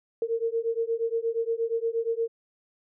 sine beating tone pair, 454.3 / 462.8 Hz, A#4 / A#4, -45 / -13 cents, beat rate 8.5 Hz, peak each -28 dBFS, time 0.22-2.28 s, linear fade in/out 2 ms, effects none

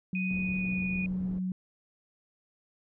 sine tone, 185 Hz, F#3, in tune, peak -29 dBFS, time 0.13-1.52 s, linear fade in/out 2 ms
sine tone with pitch glide, 2489 to 2463 Hz, D#7 to D#7, 0 to -18 cents, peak -33 dBFS, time 0.15-1.06 s, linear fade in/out 2 ms, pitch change -18 cents, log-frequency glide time 0.28-0.82 s
white low-pass noise, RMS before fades -43 dBFS, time 0.3-1.39 s, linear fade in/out 5 ms, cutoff 180 Hz, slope 12 dB/octave
effects none

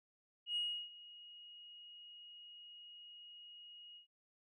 sine tone with ADSR envelope, 2883 Hz, F#7, 46 cents flat, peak -33 dBFS, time 0.46-4.07 s, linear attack 100 ms, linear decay 330 ms, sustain -20 dB, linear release 110 ms, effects tanh soft clip ceiling -31 dBFS

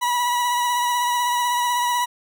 40% pulse tone with vibrato, 973 Hz, B5, 26 cents flat, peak -18 dBFS, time 0.01-2.06 s, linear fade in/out 20 ms, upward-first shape triangle, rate 16 Hz, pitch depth 27 cents each way, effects none

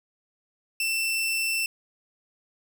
sawtooth tone, 2678 Hz, E7, 27 cents sharp, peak -21 dBFS, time 0.8-1.66 s, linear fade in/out 2 ms, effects none

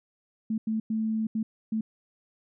sine tone bursts at uneven times, 220 Hz, A3, in tune, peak -25 dBFS, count 5, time 0.5-0.58 / 0.67-0.8 / 0.9-1.27 / 1.35-1.43 / 1.72-1.81 s, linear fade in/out 5 ms, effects none

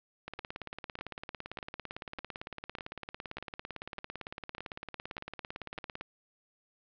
two click trains, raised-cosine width 0.3 ms, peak -23 / -24 dBFS, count 103 / 10, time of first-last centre 0.28-6.01 / 0.39-5.779 s, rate 17.8 / 1.67 Hz, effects low-pass 4000 Hz 12 dB/octave

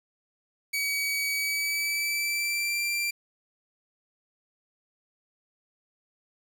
sawtooth tone with pitch glide, 2269 to 2361 Hz, C#7 to D7, +40 to +9 cents, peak -23 dBFS, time 0.73-3.11 s, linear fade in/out 10 ms, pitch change +69 cents, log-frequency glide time 1.3-2.82 s, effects 9-bit

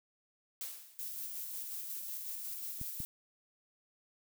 blue noise with exponential decay, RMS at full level -39 dBFS, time 0.61-1.21 s, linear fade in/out 1 ms, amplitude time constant 130 ms
violet noise with tremolo, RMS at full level -41 dBFS, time 0.99-3.05 s, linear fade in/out 0 ms, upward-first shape square, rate 5.5 Hz, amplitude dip 25%
clicks, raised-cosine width 5 ms, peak -31 dBFS, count 2, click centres 2.814 / 3.003 s
effects none

